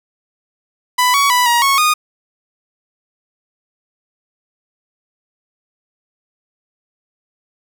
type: tone with pitch steps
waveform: sawtooth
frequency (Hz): 995 / 1124 / 988 / 950 / 1102 / 1231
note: B5 / C#6 / B5 / A#5 / C#6 / D#6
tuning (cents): +13 / +24 / 0 / +33 / -11 / -19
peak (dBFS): -7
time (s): 0.98-1.94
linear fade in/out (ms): 10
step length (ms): 160
effects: none